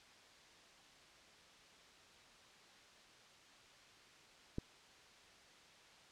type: click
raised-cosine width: 3 ms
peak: -26 dBFS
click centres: 4.584 s
effects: white hiss -62 dBFS RMS until 6.11 s + low-pass 5000 Hz 12 dB/octave